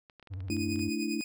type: clicks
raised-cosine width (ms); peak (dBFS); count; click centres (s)
0.3; -36; 10; 0.098 / 0.197 / 0.227 / 0.273 / 0.337 / 0.405 / 0.484 / 0.567 / 0.759 / 0.793
type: tone with vibrato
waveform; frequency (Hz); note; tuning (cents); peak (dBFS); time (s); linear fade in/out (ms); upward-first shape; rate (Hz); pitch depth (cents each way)
triangle; 94; F#2; +28; -33; 0.3-0.9; 20; triangle; 15; 130
type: tone with tremolo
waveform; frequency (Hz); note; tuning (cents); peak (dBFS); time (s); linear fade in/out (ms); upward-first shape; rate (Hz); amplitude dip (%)
20% pulse; 2489; D#7; 0; -30; 0.5-1.24; 2; triangle; 10; 80
type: chord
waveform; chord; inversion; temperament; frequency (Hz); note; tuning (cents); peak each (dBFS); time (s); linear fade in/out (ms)
sine; A suspended fourth; none; equal; 220 / 293.7 / 329.6; A3 / D4 / E4; 0 / 0 / 0; -34; 0.5-1.21; 0
effects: none